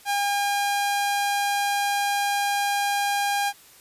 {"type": "tone", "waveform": "sawtooth", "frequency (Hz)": 808, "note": "G#5", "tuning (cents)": -48, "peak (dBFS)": -18, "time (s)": [0.05, 3.53], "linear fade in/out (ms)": 50, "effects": ["white hiss -51 dBFS RMS until 3.8 s", "resampled to 32000 Hz"]}